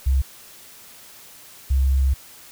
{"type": "tone pair in turn", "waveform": "sine", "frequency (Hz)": [66.6, 66.89], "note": ["C2", "C2"], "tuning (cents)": [31, 39], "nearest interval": "unison", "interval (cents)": 8, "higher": "second", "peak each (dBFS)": -15, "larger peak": "neither", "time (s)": [[0.06, 0.22], [1.7, 2.14]], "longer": "second", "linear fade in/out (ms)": 10, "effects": ["white hiss -45 dBFS RMS until 2.51 s"]}